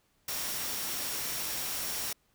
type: tone in noise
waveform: sine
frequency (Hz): 5588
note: F8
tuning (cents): 0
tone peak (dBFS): -43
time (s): 0.28-2.13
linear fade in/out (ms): 5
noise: white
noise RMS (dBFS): -35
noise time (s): 0.28-2.13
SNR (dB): -11
effects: pink hiss -71 dBFS RMS until 2.34 s